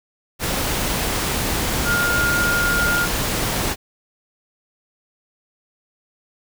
sine tone in noise, 1415 Hz, F6, 22 cents sharp, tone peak -18 dBFS, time 1.84-3.08 s, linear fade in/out 50 ms, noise pink, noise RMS -22 dBFS, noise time 0.39-3.76 s, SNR +1 dB, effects none

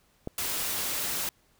click, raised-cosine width 2 ms, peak -19 dBFS, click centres 0.274 s
white noise, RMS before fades -31 dBFS, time 0.38-1.29 s, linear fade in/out 2 ms
effects pink hiss -66 dBFS RMS until 1.59 s

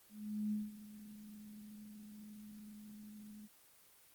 sine tone with ADSR envelope, 211.1 Hz, G#3, 29 cents sharp, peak -34 dBFS, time 0.09-3.48 s, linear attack 430 ms, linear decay 190 ms, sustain -16 dB, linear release 31 ms, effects white hiss -65 dBFS RMS until 4.14 s + Opus 24 kbps

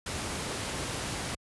pink noise, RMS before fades -34 dBFS, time 0.06-1.35 s, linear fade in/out 5 ms, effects high-pass 60 Hz 12 dB/octave + resampled to 24000 Hz

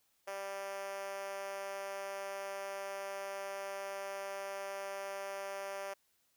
5% pulse tone with high-pass filter, 196.6 Hz, G3, 5 cents sharp, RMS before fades -42 dBFS, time 0.27-5.94 s, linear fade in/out 10 ms, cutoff 530 Hz, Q 4.7, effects white hiss -75 dBFS RMS until 6.36 s

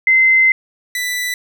sine / sawtooth tone pair in turn, 2066 / 1980.7 Hz, C7 / B6, -22 / +5 cents, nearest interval minor second, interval 73 cents, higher first, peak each -8 / -15 dBFS, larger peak first, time 0.07-0.52 / 0.95-1.34 s, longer first, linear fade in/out 2 ms, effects none

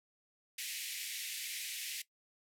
pink band-pass noise, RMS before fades -42 dBFS, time 0.58-2.02 s, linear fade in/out 5 ms, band 2000 to 15000 Hz, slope 48 dB/octave, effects noise-tail reverb RT60 0.1 s tail -17 dB re dry

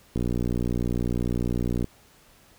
click train, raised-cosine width 3 ms, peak -14 dBFS, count 102, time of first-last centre 0.16-1.843 s, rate 60 Hz, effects pink hiss -56 dBFS RMS until 2.58 s

